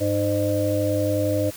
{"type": "harmonic tone with a mistuned harmonic", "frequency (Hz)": 101.6, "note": "G#2", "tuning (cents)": -38, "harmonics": [1, 3, 5, 6], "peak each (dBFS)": [-25, -25, -25, -25], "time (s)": [0, 1.51], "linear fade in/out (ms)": 20, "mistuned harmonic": 5, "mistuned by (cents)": 34, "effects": ["white hiss -40 dBFS RMS until 1.56 s"]}